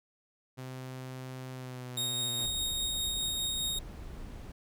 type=tone with pitch glide; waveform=sawtooth; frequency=129.3 to 120.64 Hz; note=C3 to B2; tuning=-20 to -40 cents; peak=-36 dBFS; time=0.57-2.47 s; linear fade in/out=20 ms; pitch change=-120 cents; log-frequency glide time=1.52-2.35 s
type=tone with tremolo; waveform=sawtooth; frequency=3729 Hz; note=A#7; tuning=in tune; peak=-27 dBFS; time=1.97-3.79 s; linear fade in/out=5 ms; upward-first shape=triangle; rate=4.9 Hz; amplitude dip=25%
type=noise; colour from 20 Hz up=brown; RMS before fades=-43 dBFS; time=2.39-4.52 s; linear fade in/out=5 ms
effects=none